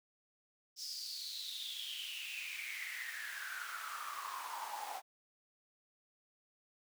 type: noise with high-pass filter sweep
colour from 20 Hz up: pink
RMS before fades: -44 dBFS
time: 0.76-5.02 s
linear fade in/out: 50 ms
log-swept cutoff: 5300 to 770 Hz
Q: 9
effects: none